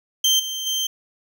30% pulse tone with level steps, 3136 Hz, G7, in tune, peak -12 / -23 / -18 dBFS, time 0.24-0.87 s, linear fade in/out 5 ms, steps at 0.39 / 0.66 s, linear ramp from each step 10 ms, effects none

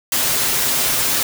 white noise with comb filter, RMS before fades -18 dBFS, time 0.12-1.23 s, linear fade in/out 2 ms, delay 7.6 ms, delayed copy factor +0.55, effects none

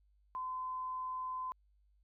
sine tone, 1024 Hz, C6, 38 cents flat, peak -37 dBFS, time 0.35-1.52 s, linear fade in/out 0 ms, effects added 50 Hz sine -67 dBFS peak until 2.03 s

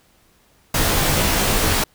pink noise with comb filter, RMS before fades -18 dBFS, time 0.74-1.84 s, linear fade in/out 5 ms, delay 17 ms, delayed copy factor -0.8, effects pink hiss -57 dBFS RMS until 1.94 s

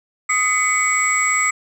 sine tone cluster, 1253 / 2015 / 2227 / 7730 Hz, D#6 / B6 / C#7 / B8, +12 / +34 / +7 / -38 cents, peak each -20 dBFS, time 0.29-1.51 s, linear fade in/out 10 ms, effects tanh soft clip ceiling -8 dBFS

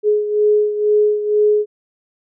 sine beating tone pair, 420 / 422.1 Hz, G#4 / G#4, +19 / +28 cents, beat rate 2.1 Hz, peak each -13 / -19 dBFS, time 0.03-1.66 s, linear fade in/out 50 ms, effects none

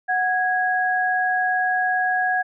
sine tone pair together, 737 / 1654.5 Hz, F#5 / G#6, -7 / -7 cents, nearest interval octave + major second, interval 1400 cents, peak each -21 dBFS, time 0.08-2.43 s, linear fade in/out 20 ms, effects none

